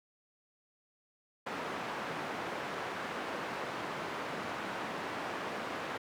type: band-pass noise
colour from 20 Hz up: white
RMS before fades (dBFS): -39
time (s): 1.46-5.98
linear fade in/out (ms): 10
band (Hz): 170 to 1400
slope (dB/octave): 12
effects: none